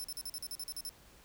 15% pulse tone bursts, 5310 Hz, E8, 12 cents sharp, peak -33 dBFS, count 11, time 0-0.892 s, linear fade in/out 0 ms, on 42 ms, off 43 ms, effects added 50 Hz sine -66 dBFS peak until 1.24 s + pink hiss -60 dBFS RMS until 1.24 s

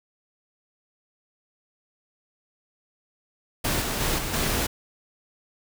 pink noise with level steps, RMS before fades -25 / -28 / -25 / -30 / -25 dBFS, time 3.64-4.67 s, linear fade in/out 10 ms, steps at 3.81 / 4 / 4.18 / 4.33 s, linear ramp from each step 10 ms, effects none

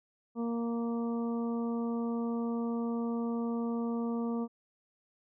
harmonic tone, 233.1 Hz, A#3, in tune, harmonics 1 / 2 / 3 / 4 / 5, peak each -31 / -38 / -46 / -47 / -47 dBFS, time 0.35-4.48 s, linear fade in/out 50 ms, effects none

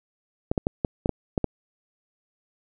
clicks, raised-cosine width 2 ms, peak -9 dBFS, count 8, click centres 0.515 / 0.578 / 0.669 / 0.848 / 1.059 / 1.093 / 1.378 / 1.443 s, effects none

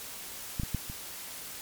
clicks, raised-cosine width 5 ms, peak -18 / -20 / -17 / -27 dBFS, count 4, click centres 0.598 / 0.634 / 0.747 / 0.899 s, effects white hiss -42 dBFS RMS until 1.61 s + MP3 96 kbps

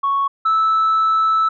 sine tone pair in turn, 1108.7 / 1311.6 Hz, C#6 / E6, 0 / -9 cents, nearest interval minor third, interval 291 cents, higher second, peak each -14 / -11 dBFS, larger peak second, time 0.03-0.28 / 0.45-1.49 s, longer second, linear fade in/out 10 ms, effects tanh soft clip ceiling -11 dBFS

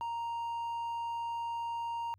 sine tone with hard clipping, 932.3 Hz, A#5, in tune, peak -35 dBFS, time 0.01-2.14 s, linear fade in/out 0 ms, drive 3 dB, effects added 95 Hz sine -62 dBFS peak until 2.18 s

